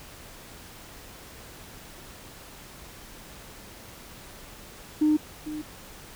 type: tone with echo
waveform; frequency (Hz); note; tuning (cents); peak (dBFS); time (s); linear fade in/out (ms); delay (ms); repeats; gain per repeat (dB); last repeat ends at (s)
sine; 304.8; D#4; -36; -17; 5.01-5.17; 10; 450; 1; -14; 5.62
effects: tanh soft clip ceiling -14 dBFS + pink hiss -46 dBFS RMS until 6.15 s